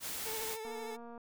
white noise, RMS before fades -40 dBFS, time 0-0.58 s, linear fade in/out 50 ms
30% pulse tone with vibrato, 442.1 Hz, A4, 8 cents sharp, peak -38 dBFS, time 0.25-0.97 s, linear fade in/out 20 ms, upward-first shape sine, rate 13 Hz, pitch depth 35 cents each way
click train, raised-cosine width 1 ms, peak -37 dBFS, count 125, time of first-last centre 0.65-1.178 s, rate 235 Hz
effects none

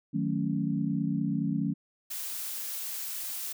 sine chord, D# half-diminished seventh, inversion none, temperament equal, 155.56 / 185 / 220 / 277.2 Hz, D#3 / F#3 / A3 / C#4, 0 / 0 / 0 / 0 cents, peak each -32 dBFS, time 0.13-1.74 s, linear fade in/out 20 ms
blue noise, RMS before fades -36 dBFS, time 2.1-3.53 s, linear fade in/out 10 ms
effects none

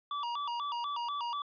square tone with vibrato, 1046.5 Hz, C6, in tune, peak -34 dBFS, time 0.11-1.42 s, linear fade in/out 2 ms, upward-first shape square, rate 4.1 Hz, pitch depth 170 cents each way, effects resampled to 11025 Hz + 12-bit

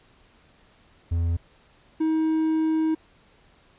triangle tone pair in turn, 84.4 / 317.2 Hz, E2 / D#4, +41 / +33 cents, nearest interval octave + major seventh, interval 2292 cents, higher second, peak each -19 / -18 dBFS, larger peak second, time 1.11-1.37 / 2-2.95 s, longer second, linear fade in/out 10 ms, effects pink hiss -58 dBFS RMS until 3.78 s + resampled to 8000 Hz

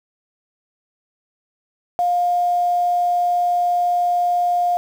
sine tone with quantisation, 707 Hz, F5, 21 cents sharp, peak -15 dBFS, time 1.99-4.77 s, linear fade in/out 0 ms, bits 7, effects none

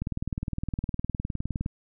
click train, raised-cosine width 5 ms, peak -17 dBFS, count 33, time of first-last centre 0.02-1.661 s, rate 19.5 Hz, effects none

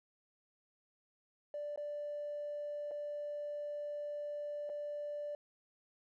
triangle tone with dropouts, 587.3 Hz, D5, in tune, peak -35 dBFS, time 1.54-5.35 s, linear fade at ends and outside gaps 2 ms, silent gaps 1.76-1.775 / 2.911-2.915 / 4.693-4.698 s, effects tanh soft clip ceiling -36 dBFS

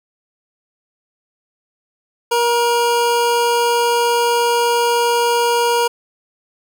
square tone pair together, 473.1 / 950 Hz, A#4 / A#5, +26 / +33 cents, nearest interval octave, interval 1207 cents, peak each -17 dBFS, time 2.31-5.88 s, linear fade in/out 10 ms, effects none

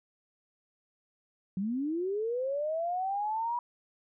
sine linear sweep, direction up, 181.4 to 973 Hz, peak -29 dBFS, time 1.57-3.59 s, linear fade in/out 2 ms, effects none

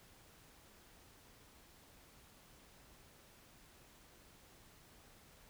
silence, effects pink hiss -63 dBFS RMS until 5.49 s

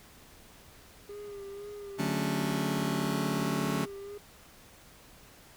triangle tone with vibrato, 404.6 Hz, G#4, 45 cents flat, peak -38 dBFS, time 1.09-4.18 s, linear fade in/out 5 ms, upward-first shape sine, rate 2 Hz, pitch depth 39 cents each way
sawtooth chord, D major seventh, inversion none, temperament just, 146.83 / 183.54 / 220.2 / 275.3 Hz, D3 / F#3 / A3 / C#4, 0 / -14 / +2 / -12 cents, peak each -30 dBFS, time 1.98-3.86 s, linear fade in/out 20 ms
effects pink hiss -55 dBFS RMS until 5.56 s

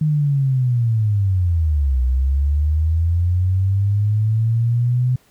sine linear two-way sweep, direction down then up, 155.56 to 62.1 to 127.3 Hz, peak -14 dBFS, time 0.01-5.16 s, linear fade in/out 5 ms, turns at 2.02 s, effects pink hiss -56 dBFS RMS until 5.3 s

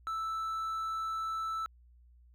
triangle tone, 1318.5 Hz, E6, in tune, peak -31 dBFS, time 0.07-1.66 s, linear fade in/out 0 ms, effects added 60 Hz sine -57 dBFS peak until 2.34 s

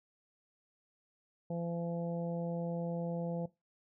harmonic tone, 170 Hz, F3, 46 cents flat, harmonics 1 / 2 / 3 / 4 / 5, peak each -36 / -48 / -40 / -47 / -52 dBFS, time 1.5-3.46 s, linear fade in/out 5 ms, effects noise-tail reverb RT60 0.2 s tail -18 dB re dry

